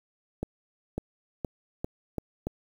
accelerating click train, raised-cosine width 2 ms, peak -17 dBFS, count 6, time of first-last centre 0.43-2.47 s, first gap 550 ms, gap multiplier 0.85, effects 8-bit

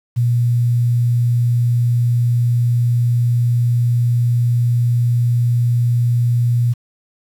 sine tone with quantisation, 120 Hz, B2, 49 cents flat, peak -12 dBFS, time 0.16-6.74 s, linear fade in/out 20 ms, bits 7, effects none

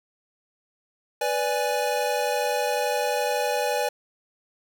square chord, G# diminished, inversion first, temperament equal with one note detuned, 493.9 / 585.6 / 830.6 Hz, B4 / D5 / G#5, 0 / -5 / 0 cents, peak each -28 dBFS, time 1.21-3.89 s, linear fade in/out 5 ms, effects none

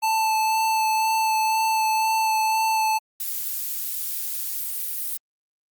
square tone with vibrato, 880 Hz, A5, in tune, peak -20 dBFS, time 0.02-2.99 s, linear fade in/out 20 ms, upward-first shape sine, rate 2 Hz, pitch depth 12 cents each way
violet noise, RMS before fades -28 dBFS, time 3.2-5.17 s, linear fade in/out 2 ms
effects Opus 48 kbps

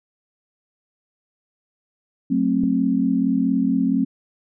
sine chord, F# diminished, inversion none, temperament just, 185 / 222 / 266.4 Hz, F#3 / A3 / C4, 0 / +16 / +31 cents, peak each -23 / -22 / -19 dBFS, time 2.3-4.05 s, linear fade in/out 10 ms
click, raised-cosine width 3 ms, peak -18 dBFS, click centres 2.636 s
effects none

